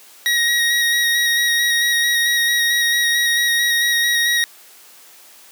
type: tone with vibrato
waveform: 25% pulse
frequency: 1890 Hz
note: A#6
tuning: 23 cents sharp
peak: -11 dBFS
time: 0.26-4.44 s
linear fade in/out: 0 ms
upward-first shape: square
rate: 4.5 Hz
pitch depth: 14 cents each way
effects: white hiss -45 dBFS RMS until 5.51 s + high-pass 300 Hz 12 dB/octave